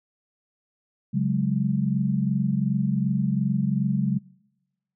sine chord, C# suspended fourth, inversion none, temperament equal, 138.59 / 185 / 207.7 Hz, C#3 / F#3 / G#3, 0 / 0 / 0 cents, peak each -25 dBFS, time 1.13-4.19 s, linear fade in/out 20 ms, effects noise-tail reverb RT60 1.0 s tail -25 dB re dry

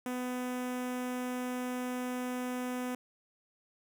sawtooth tone with notch filter, 250 Hz, B3, 21 cents sharp, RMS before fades -36 dBFS, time 0.06-2.95 s, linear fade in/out 2 ms, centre 4300 Hz, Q 1.4, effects none

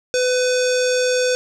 square tone with low-pass filter, 502 Hz, B4, 28 cents sharp, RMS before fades -18 dBFS, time 0.14-1.35 s, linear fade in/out 0 ms, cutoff 6400 Hz, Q 3.3, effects none

